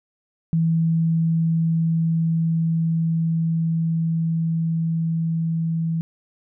sine tone with level ramp, 163.8 Hz, E3, 11 cents flat, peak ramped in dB -16 to -20 dBFS, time 0.53-6.01 s, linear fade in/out 0 ms, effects none

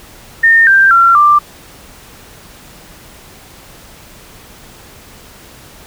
sine tone with pitch steps, 1823 / 1577.9 / 1365.7 / 1182.1 Hz, A#6 / G6 / F6 / D6, -39 / +11 / -39 / +11 cents, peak -4 dBFS, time 0.43-1.39 s, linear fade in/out 10 ms, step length 240 ms, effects pink hiss -38 dBFS RMS until 5.86 s

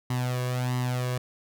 sawtooth tone with flanger, 125.3 Hz, B2, 25 cents sharp, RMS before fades -28 dBFS, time 0.1-1.18 s, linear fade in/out 5 ms, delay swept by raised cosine 1 to 1.81 ms, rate 1.5 Hz, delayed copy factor +0.7, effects none

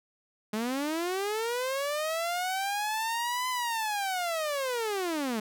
sawtooth linear two-way sweep, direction up then down, 207.7 to 1019 to 207.7 Hz, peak -25 dBFS, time 0.53-5.4 s, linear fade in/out 5 ms, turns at 3.49 s, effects none

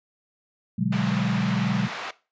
sine chord, G# half-diminished seventh, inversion first, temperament equal, 123.47 / 146.83 / 185 / 207.7 Hz, B2 / D3 / F#3 / G#3, 0 / 0 / 0 / 0 cents, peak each -29 / -29 / -24 / -26 dBFS, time 0.78-1.88 s, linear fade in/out 10 ms
pink band-pass noise, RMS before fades -34 dBFS, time 0.92-2.11 s, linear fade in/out 5 ms, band 750 to 3000 Hz, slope 12 dB/octave
effects noise-tail reverb RT60 0.3 s tail -18 dB re dry + resampled to 16000 Hz

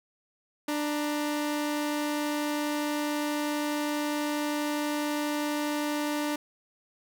sawtooth tone pair together, 295.9 / 940 Hz, D4 / A#5, +13 / +14 cents, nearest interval octave + minor sixth, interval 2001 cents, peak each -24 / -35 dBFS, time 0.68-6.36 s, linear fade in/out 5 ms, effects none

